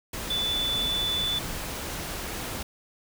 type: tone in noise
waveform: sine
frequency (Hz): 3485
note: A7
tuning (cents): -17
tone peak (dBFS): -25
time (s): 0.3-1.39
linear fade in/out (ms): 5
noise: pink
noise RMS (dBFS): -34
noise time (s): 0.13-2.63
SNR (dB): +6
effects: none